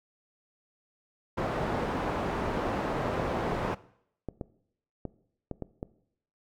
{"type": "low-pass noise", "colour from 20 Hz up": "white", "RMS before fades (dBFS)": -31, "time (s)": [1.37, 3.75], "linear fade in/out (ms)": 10, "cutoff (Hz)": 800, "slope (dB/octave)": 12}
{"type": "clicks", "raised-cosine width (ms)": 2, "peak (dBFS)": -21, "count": 8, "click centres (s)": [3.198, 3.65, 4.287, 4.412, 5.053, 5.513, 5.623, 5.829]}
{"effects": ["noise-tail reverb RT60 0.7 s tail -19 dB re dry"]}